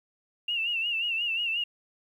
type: tone with vibrato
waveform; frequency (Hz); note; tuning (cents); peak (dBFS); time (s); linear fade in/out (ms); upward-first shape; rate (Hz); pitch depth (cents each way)
sine; 2764; F7; -19; -26; 0.48-1.64; 5; sine; 5.6; 82
effects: 10-bit